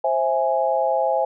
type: chord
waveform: sine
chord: C augmented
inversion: none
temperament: equal with one note detuned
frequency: 528.4 / 659.3 / 830.6 Hz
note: C5 / E5 / G#5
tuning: +17 / 0 / 0 cents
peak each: -22 dBFS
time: 0.04-1.25 s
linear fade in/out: 5 ms
effects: none